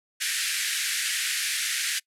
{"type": "band-pass noise", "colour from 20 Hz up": "pink", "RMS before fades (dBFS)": -28, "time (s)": [0.2, 2], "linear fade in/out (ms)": 20, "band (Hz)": [1600, 12000], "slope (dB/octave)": 48, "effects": ["noise-tail reverb RT60 0.1 s tail -25 dB re dry"]}